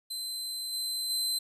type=tone with level steps; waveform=sawtooth; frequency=4073 Hz; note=C8; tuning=47 cents flat; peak=-31 / -28 / -25 dBFS; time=0.1-1.39 s; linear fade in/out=10 ms; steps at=0.72 / 1.09 s; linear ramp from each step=20 ms; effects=resampled to 32000 Hz + 11-bit